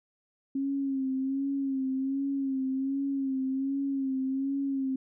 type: tone with vibrato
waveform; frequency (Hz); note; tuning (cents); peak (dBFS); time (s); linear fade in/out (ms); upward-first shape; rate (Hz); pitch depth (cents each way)
sine; 270; C#4; -45; -27; 0.55-4.96; 5; sine; 1.3; 45
effects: none